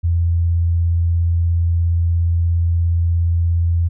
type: tone with vibrato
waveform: sine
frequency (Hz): 84.8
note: E2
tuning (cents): +50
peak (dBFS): -13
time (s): 0.03-3.89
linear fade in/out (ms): 20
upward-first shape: square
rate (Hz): 17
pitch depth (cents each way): 9
effects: none